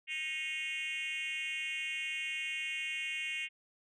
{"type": "tone with frequency modulation", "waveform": "sine", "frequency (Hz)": 2481, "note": "D#7", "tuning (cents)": -6, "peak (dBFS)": -32, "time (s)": [0.07, 3.49], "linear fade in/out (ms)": 50, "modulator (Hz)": 303, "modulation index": 1.6, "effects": ["tanh soft clip ceiling -34 dBFS"]}